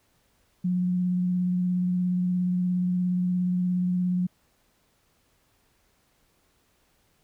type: tone with vibrato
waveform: sine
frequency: 180.2 Hz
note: F#3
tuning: 45 cents flat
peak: -22 dBFS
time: 0.64-4.27 s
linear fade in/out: 10 ms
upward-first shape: sine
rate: 17 Hz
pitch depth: 15 cents each way
effects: pink hiss -67 dBFS RMS until 7.23 s